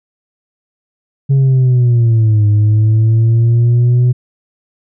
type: linear two-way sweep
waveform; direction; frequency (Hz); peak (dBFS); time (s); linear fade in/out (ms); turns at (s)
sine; down then up; 138.3 to 103.83 to 124.7; -4; 1.29-4.13; 20; 2.47
effects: tanh soft clip ceiling -6 dBFS